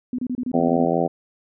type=tone bursts; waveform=sine; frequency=250 Hz; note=B3; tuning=21 cents sharp; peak=-22 dBFS; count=9; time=0.13-0.849 s; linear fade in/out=2 ms; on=55 ms; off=28 ms
type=harmonic tone; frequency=84.5 Hz; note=E2; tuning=43 cents sharp; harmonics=2 / 3 / 4 / 5 / 6 / 7 / 8 / 9; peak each=-26 / -26 / -26 / -26 / -26 / -26 / -26 / -26 dBFS; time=0.53-1.08 s; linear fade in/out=20 ms
effects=none